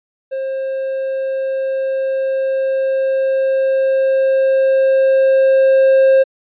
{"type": "tone with level ramp", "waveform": "triangle", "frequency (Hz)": 533, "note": "C5", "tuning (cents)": 32, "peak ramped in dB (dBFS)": [-17, -5], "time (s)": [0.31, 6.24], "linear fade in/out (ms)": 20, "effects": ["resampled to 8000 Hz"]}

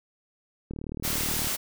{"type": "click train", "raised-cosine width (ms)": 3, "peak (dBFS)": -22, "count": 30, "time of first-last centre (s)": [0.71, 1.471], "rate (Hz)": 38.1}
{"type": "noise", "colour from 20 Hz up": "white", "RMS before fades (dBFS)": -29, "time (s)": [1.03, 1.57], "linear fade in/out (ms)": 20}
{"effects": []}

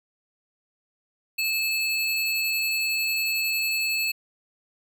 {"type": "tone pair together", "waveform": "square", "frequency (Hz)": [2609, 4352], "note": ["E7", "C#8"], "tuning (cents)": [-18, -33], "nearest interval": "major sixth", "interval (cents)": 885, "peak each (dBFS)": [-25, -30], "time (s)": [1.38, 4.12], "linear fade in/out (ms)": 10, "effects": []}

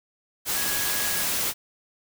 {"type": "tone in noise", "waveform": "sine", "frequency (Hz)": 1661.2, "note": "G#6", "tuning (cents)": 0, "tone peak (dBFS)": -34, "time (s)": [0.52, 1.26], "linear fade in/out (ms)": 50, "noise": "white", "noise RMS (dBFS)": -26, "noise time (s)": [0.45, 1.54], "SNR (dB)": -11, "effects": []}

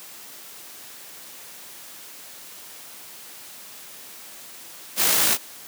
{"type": "noise with amplitude modulation", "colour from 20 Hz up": "white", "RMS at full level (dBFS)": -18, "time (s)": [4.96, 5.38], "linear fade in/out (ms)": 50, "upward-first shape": "sine", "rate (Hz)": 55, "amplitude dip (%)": 30, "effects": ["white hiss -42 dBFS RMS until 5.67 s", "high-pass 150 Hz 12 dB/octave"]}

